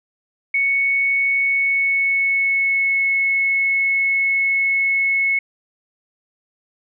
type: tone with pitch glide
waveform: sine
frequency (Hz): 2217 to 2193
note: C#7 to C#7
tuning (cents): 0 to -19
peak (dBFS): -15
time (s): 0.54-5.39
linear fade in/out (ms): 5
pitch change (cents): -19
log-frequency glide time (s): 1.4-3.1
effects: none